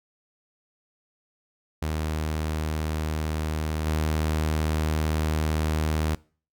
sawtooth tone with level steps, 77.78 Hz, D#2, in tune, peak -22 / -19 dBFS, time 1.82-6.15 s, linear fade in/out 5 ms, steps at 3.86 s, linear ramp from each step 5 ms, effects noise-tail reverb RT60 0.4 s tail -22 dB re dry

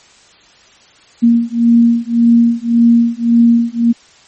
sine beating tone pair, 233.1 / 234.9 Hz, A#3 / A#3, 0 / +13 cents, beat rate 1.8 Hz, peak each -10 dBFS, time 1.22-3.93 s, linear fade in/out 20 ms, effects white hiss -45 dBFS RMS until 4.27 s + MP3 32 kbps

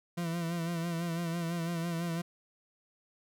40% pulse tone with vibrato, 168.9 Hz, E3, 42 cents sharp, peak -31 dBFS, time 0.17-2.22 s, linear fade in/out 10 ms, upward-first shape sine, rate 6 Hz, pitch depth 49 cents each way, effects none

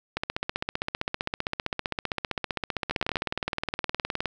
two click trains, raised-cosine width 0.3 ms, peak -11 / -11 dBFS, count 27 / 47, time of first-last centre 2.91-4.257 / 0.17-3.157 s, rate 19.3 / 15.4 Hz, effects none

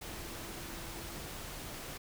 sine tone in noise, 335.9 Hz, E4, 33 cents sharp, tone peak -53 dBFS, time 0.04-1.29 s, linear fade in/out 10 ms, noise pink, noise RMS -44 dBFS, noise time 0.01-1.98 s, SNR -12 dB, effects none

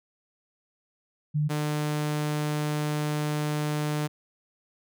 sine / sawtooth tone pair in turn, 150 / 150 Hz, D3 / D3, +37 / +37 cents, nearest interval unison, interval 0 cents, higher neither, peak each -22 dBFS, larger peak neither, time 1.34-1.49 / 1.49-4.08 s, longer second, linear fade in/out 20 ms, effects none

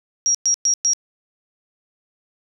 sine tone bursts, 5660 Hz, F8, 22 cents sharp, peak -14 dBFS, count 4, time 0.26-0.934 s, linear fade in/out 0 ms, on 86 ms, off 110 ms, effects none

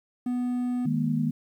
triangle tone, 246.9 Hz, B3, in tune, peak -23 dBFS, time 0.26-0.86 s, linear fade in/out 5 ms
sine chord, D# suspended fourth, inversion none, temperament equal with one note detuned, 155.56 / 207.7 / 238.4 Hz, D#3 / G#3 / A#3, 0 / 0 / +39 cents, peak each -27 / -30 / -26 dBFS, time 0.85-1.31 s, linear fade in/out 10 ms
effects 10-bit

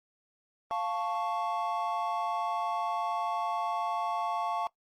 triangle chord, F augmented, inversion none, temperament equal, 698.5 / 880 / 1108.7 Hz, F5 / A5 / C#6, 0 / 0 / 0 cents, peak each -32 dBFS, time 0.71-4.67 s, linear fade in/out 0 ms, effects noise-tail reverb RT60 0.1 s tail -20 dB re dry + Opus 24 kbps

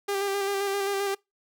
sawtooth tone with vibrato, 397.2 Hz, G4, 23 cents sharp, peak -22 dBFS, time 0.08-1.15 s, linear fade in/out 10 ms, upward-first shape square, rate 7.6 Hz, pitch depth 23 cents each way, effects noise-tail reverb RT60 0.2 s tail -24 dB re dry

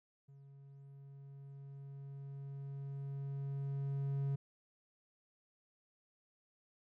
triangle tone with level ramp, 138.59 Hz, C#3, in tune, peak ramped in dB -54 to -31 dBFS, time 0.28-4.36 s, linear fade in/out 10 ms, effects none

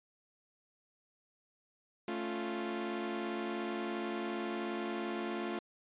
sawtooth chord, A augmented, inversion none, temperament equal, 220 / 277.2 / 349.2 Hz, A3 / C#4 / E#4, 0 / 0 / 0 cents, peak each -36 / -40 / -34 dBFS, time 2.08-5.59 s, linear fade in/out 2 ms, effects resampled to 8000 Hz

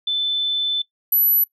sine tone pair in turn, 3520 / 11840 Hz, A7 / F#9, 0 / 0 cents, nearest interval octave + major sixth, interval 2100 cents, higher second, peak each -18 / -13 dBFS, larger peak second, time 0.07-0.82 / 1.12-1.44 s, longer first, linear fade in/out 5 ms, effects noise-tail reverb RT60 0.1 s tail -20 dB re dry

